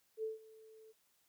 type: tone with ADSR envelope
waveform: sine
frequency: 440 Hz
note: A4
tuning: in tune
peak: -35 dBFS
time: 0.17-0.93 s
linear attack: 63 ms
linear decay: 150 ms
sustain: -21 dB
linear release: 26 ms
effects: white hiss -75 dBFS RMS until 1.28 s